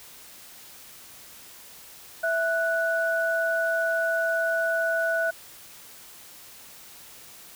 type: tone pair together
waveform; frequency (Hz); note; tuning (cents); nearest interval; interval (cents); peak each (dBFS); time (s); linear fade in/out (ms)
sine; 660 / 1477.8; E5 / F#6; +2 / -3; octave + major second; 1395; -25 / -25; 2.23-5.31; 10
effects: white hiss -47 dBFS RMS until 7.55 s